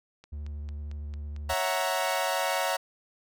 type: click train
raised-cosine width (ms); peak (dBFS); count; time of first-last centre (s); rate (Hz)
0.2; -33; 9; 0.24-2.038; 4.45
type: tone with vibrato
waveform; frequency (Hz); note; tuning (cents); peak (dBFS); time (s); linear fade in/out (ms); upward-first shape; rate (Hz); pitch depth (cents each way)
triangle; 73.5; D2; +2; -32; 0.32-1.54; 10; sine; 13; 22
type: chord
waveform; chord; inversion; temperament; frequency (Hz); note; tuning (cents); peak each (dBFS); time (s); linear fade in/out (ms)
sawtooth; F# dominant seventh; second; equal; 554.4 / 659.3 / 740 / 932.3; C#5 / E5 / F#5 / A#5; 0 / 0 / 0 / 0; -28; 1.49-2.77; 10
effects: none